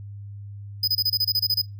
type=tone bursts; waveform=square; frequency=5000 Hz; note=D#8; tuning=8 cents sharp; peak=-19 dBFS; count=11; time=0.83-1.617 s; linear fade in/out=5 ms; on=47 ms; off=27 ms; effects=noise-tail reverb RT60 0.2 s tail -19 dB re dry + added 101 Hz sine -35 dBFS peak until 1.79 s